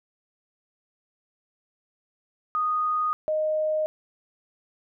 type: tone pair in turn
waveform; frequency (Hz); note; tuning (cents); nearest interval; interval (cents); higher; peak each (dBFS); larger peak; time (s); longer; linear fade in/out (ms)
sine; 1239 / 619.5; D#6 / D#5; -8 / -8; octave; 1200; first; -22; neither; 2.55-3.13 / 3.28-3.86; neither; 0
effects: none